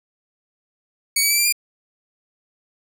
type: tone with pitch steps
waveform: 10% pulse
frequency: 2244 / 2283 / 2323 / 2364 / 2405 Hz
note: C#7 / D7 / D7 / D7 / D7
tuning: +21 / -50 / -20 / +11 / +41 cents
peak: -7 dBFS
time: 1.16-1.525 s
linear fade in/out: 5 ms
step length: 73 ms
effects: none